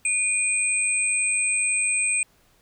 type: tone pair together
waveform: sine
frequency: 2446 / 8204 Hz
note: D#7 / C9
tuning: -30 / -35 cents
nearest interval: octave + major sixth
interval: 2095 cents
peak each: -23 dBFS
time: 0.05-2.23 s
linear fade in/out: 2 ms
effects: pink hiss -61 dBFS RMS until 2.61 s